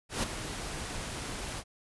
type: noise with ADSR envelope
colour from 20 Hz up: pink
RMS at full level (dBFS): -29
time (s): 0.09-1.64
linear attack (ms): 140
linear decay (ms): 12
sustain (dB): -9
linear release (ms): 59
effects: resampled to 24000 Hz